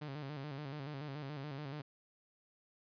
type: tone with vibrato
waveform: sawtooth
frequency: 143.2 Hz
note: D3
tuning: 43 cents flat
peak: -38 dBFS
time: 0.01-1.82 s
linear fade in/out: 10 ms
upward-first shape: square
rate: 7 Hz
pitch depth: 87 cents each way
effects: resampled to 11025 Hz